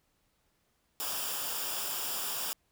white noise with comb filter, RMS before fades -35 dBFS, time 1-2.53 s, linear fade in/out 0 ms, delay 0.48 ms, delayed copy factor -0.65, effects pink hiss -74 dBFS RMS until 2.71 s

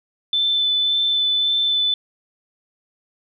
sine tone with vibrato, 3520 Hz, A7, in tune, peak -16 dBFS, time 0.33-1.94 s, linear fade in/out 2 ms, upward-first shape sine, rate 1.8 Hz, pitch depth 10 cents each way, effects none

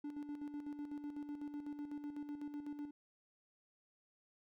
triangle tone with tremolo, 292.1 Hz, D4, 9 cents flat, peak -39 dBFS, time 0.04-2.91 s, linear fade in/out 5 ms, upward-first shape square, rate 8 Hz, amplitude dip 55%, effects none

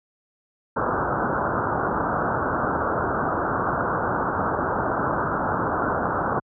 white low-pass noise, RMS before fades -24 dBFS, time 0.76-6.4 s, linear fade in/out 10 ms, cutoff 1500 Hz, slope 96 dB/octave, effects high-pass 60 Hz 12 dB/octave

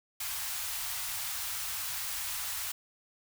white band-stop noise, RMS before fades -36 dBFS, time 0.2-2.72 s, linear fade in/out 5 ms, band 110 to 770 Hz, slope 24 dB/octave, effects none

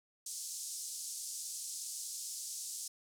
white band-pass noise, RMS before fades -43 dBFS, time 0.26-2.88 s, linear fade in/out 5 ms, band 5200 to 9400 Hz, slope 24 dB/octave, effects none

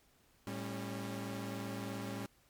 sawtooth tone cluster, 110.8 / 198.4 / 274.4 Hz, A2 / G3 / C#4, +13 / +21 / -17 cents, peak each -40 / -39 / -40 dBFS, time 0.47-2.26 s, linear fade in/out 0 ms, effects pink hiss -69 dBFS RMS until 2.49 s + MP3 96 kbps

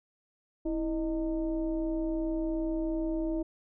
sine tone with frequency modulation, 325.4 Hz, E4, 22 cents flat, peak -28 dBFS, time 0.65-3.43 s, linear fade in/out 10 ms, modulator 294 Hz, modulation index 0.73, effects none

